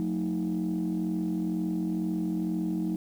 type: tone cluster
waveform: sine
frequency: 180.3 / 222.4 / 315.9 Hz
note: F#3 / A3 / D#4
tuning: -45 / +19 / +26 cents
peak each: -29 / -32 / -29 dBFS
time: 0-2.96 s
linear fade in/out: 0 ms
effects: tanh soft clip ceiling -22 dBFS + 9-bit